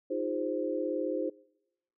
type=chord; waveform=sine; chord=F minor seventh; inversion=third; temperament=equal with one note detuned; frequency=311.1 / 349.2 / 406.1 / 523.3 Hz; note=Eb4 / F4 / Ab4 / C5; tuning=0 / 0 / -39 / 0 cents; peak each=-35 / -36 / -37 / -33 dBFS; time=0.1-1.3 s; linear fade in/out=10 ms; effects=noise-tail reverb RT60 0.9 s tail -24 dB re dry